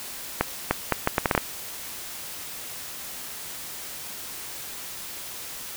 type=accelerating click train; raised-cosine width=0.5 ms; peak=-4 dBFS; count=9; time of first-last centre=0.41-1.378 s; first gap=300 ms; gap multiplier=0.71; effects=white hiss -37 dBFS RMS until 5.76 s